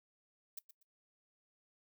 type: noise with echo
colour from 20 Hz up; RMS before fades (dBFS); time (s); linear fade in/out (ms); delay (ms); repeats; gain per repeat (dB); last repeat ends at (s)
violet; -44; 0.57-0.59; 5; 120; 2; -12; 0.83
effects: noise-tail reverb RT60 0.1 s tail -19 dB re dry